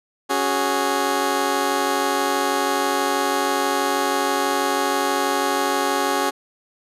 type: chord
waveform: 15% pulse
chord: C# suspended fourth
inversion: none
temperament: just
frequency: 277.2 / 369.6 / 415.8 Hz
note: C#4 / F#4 / G#4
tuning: 0 / -2 / +2 cents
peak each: -18 dBFS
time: 0.29-6.31 s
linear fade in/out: 20 ms
effects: resampled to 32000 Hz